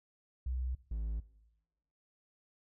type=tone pair in turn; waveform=sine / triangle; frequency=63.2 / 54.72 Hz; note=B1 / A1; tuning=+41 / -9 cents; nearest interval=major second; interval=250 cents; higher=first; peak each=-33 / -32 dBFS; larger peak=second; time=0.46-0.75 / 0.91-1.2 s; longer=neither; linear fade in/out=5 ms; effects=noise-tail reverb RT60 1.0 s tail -19 dB re dry